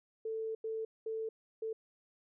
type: tone bursts at uneven times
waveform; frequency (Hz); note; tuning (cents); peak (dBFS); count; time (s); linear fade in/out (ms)
sine; 443.7; A4; +14; -35; 4; 0.25-0.55 / 0.64-0.85 / 1.06-1.29 / 1.62-1.73; 5
effects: none